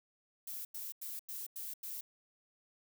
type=noise bursts; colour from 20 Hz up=violet; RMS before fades=-43 dBFS; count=6; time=0.47-2.01 s; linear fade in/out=5 ms; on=180 ms; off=92 ms; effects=none